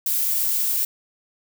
violet noise, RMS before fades -22 dBFS, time 0.06-0.85 s, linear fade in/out 5 ms, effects none

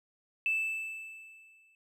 triangle tone with exponential decay, 2637 Hz, E7, in tune, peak -22 dBFS, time 0.46-1.75 s, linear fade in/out 1 ms, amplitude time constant 280 ms, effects tanh soft clip ceiling -24 dBFS

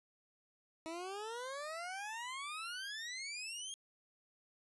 20% pulse exponential sweep, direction up, 317.1 to 3279 Hz, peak -37 dBFS, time 0.86-3.74 s, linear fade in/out 0 ms, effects resampled to 24000 Hz

